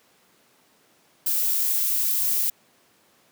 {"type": "noise", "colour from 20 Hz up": "violet", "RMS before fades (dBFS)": -23, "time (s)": [1.26, 2.5], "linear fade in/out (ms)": 5, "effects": ["pink hiss -60 dBFS RMS until 3.31 s", "high-pass 200 Hz 12 dB/octave"]}